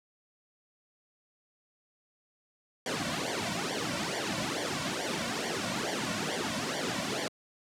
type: noise with flanger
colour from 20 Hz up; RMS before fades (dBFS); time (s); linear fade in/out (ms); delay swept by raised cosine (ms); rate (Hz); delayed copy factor
pink; -32; 2.86-7.28; 2; 0.76 to 2.46; 2.3; -0.9
effects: high-pass 150 Hz 12 dB/octave + low-pass 7000 Hz 12 dB/octave